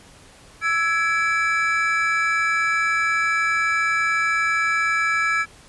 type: tone cluster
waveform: triangle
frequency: 1321 / 1673 / 2317 Hz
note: E6 / G#6 / D7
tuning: +3 / +12 / -24 cents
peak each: -21 dBFS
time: 0.61-5.46 s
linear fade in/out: 50 ms
effects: pink hiss -48 dBFS RMS until 5.68 s + resampled to 24000 Hz